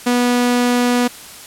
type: tone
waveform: sawtooth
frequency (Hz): 244.4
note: B3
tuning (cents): -18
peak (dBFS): -9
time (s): 0.06-1.08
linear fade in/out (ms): 10
effects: white hiss -36 dBFS RMS until 1.46 s + low-pass 12000 Hz 12 dB/octave